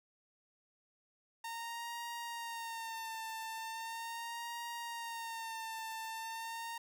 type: tone with vibrato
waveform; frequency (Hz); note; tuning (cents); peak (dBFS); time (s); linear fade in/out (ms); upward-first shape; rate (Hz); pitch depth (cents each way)
sawtooth; 916; A#5; -31; -37; 1.44-6.78; 5; sine; 0.39; 46
effects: none